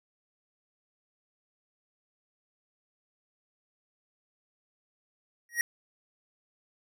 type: tone with exponential growth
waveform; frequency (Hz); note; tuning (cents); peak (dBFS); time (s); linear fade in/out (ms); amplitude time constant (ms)
square; 1890; A#6; +23; -21; 5.49-5.61; 1; 24
effects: none